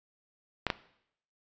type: clicks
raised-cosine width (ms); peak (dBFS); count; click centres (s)
0.3; -11; 2; 0.667 / 0.702
effects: noise-tail reverb RT60 0.7 s tail -17 dB re dry + resampled to 16000 Hz